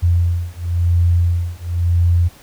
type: beating tone pair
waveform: sine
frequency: 86 / 86.96 Hz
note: F2 / F2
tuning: -26 / -7 cents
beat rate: 0.96 Hz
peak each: -16 dBFS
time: 0.02-2.29 s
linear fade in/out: 20 ms
effects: pink hiss -45 dBFS RMS until 2.42 s